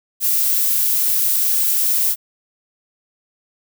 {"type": "noise", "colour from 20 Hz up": "violet", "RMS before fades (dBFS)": -17, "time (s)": [0.2, 2.16], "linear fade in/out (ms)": 50, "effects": []}